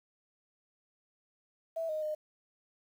sine tone with pitch steps, 656 / 620 / 612 Hz, E5 / D#5 / D#5, -9 / -6 / -29 cents, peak -32 dBFS, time 1.76-2.15 s, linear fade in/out 10 ms, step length 130 ms, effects 10-bit

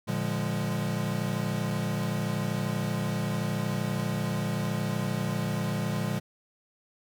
square chord, Bb dominant seventh, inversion none, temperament equal with one note detuned, 114.54 / 146.83 / 174.61 / 207.7 Hz, Bb2 / D3 / F3 / Ab3, -30 / 0 / 0 / 0 cents, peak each -34 dBFS, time 0.07-6.2 s, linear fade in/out 20 ms, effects none

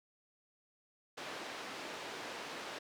pink band-pass noise, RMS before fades -45 dBFS, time 1.17-2.79 s, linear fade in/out 10 ms, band 370 to 4500 Hz, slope 12 dB/octave, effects none

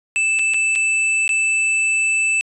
square tone with dropouts, 2637 Hz, E7, in tune, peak -16 dBFS, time 0.16-2.41 s, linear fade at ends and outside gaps 0 ms, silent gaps 0.389-0.393 / 0.537-0.543 / 0.753-0.758 / 1.278-1.292 s, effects resampled to 24000 Hz

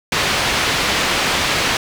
white low-pass noise, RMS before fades -18 dBFS, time 0.12-1.77 s, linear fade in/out 2 ms, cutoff 3600 Hz, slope 12 dB/octave, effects none

